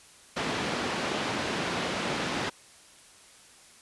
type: band-pass noise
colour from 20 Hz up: pink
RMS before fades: -31 dBFS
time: 0.36-2.5 s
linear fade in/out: 10 ms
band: 180 to 4100 Hz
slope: 12 dB/octave
effects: white hiss -54 dBFS RMS until 3.81 s + resampled to 24000 Hz